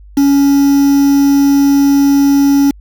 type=tone with quantisation; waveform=triangle; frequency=280 Hz; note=C#4; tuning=18 cents sharp; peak=-4 dBFS; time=0.17-2.71 s; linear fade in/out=5 ms; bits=4; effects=added 50 Hz sine -34 dBFS peak until 2.8 s